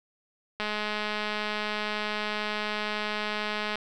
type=click train; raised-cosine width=0.3 ms; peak=-15 dBFS; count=667; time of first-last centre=0.6-3.756 s; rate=211 Hz; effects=none